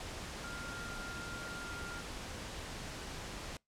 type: tone in noise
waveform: sine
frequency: 1400 Hz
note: F6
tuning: 4 cents sharp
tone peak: -45 dBFS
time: 0.44-2.01 s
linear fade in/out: 2 ms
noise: pink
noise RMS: -44 dBFS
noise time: 0-3.57 s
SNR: -4 dB
effects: noise-tail reverb RT60 0.2 s tail -26 dB re dry + low-pass 8000 Hz 12 dB/octave